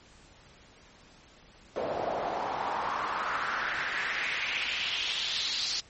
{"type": "noise with band-pass filter sweep", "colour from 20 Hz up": "pink", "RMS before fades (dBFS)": -32, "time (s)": [1.76, 5.8], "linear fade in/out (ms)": 0, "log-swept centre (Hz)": [560, 4700], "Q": 3.1, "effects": ["pink hiss -56 dBFS RMS until 5.89 s", "MP3 32 kbps"]}